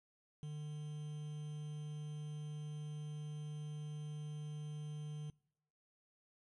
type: tone with quantisation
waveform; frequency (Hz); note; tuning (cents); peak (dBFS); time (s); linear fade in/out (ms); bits
triangle; 150; D3; +37; -40; 0.43-5.3; 0; 10
effects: noise-tail reverb RT60 0.7 s tail -24 dB re dry + MP3 48 kbps